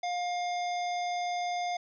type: harmonic tone with a mistuned harmonic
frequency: 709 Hz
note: F5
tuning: 26 cents sharp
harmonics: 1 / 3 / 5 / 7 / 9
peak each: -30 / -40 / -44 / -47 / -49 dBFS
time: 0.03-1.77 s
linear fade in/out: 5 ms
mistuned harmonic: 9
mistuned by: -16 cents
effects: none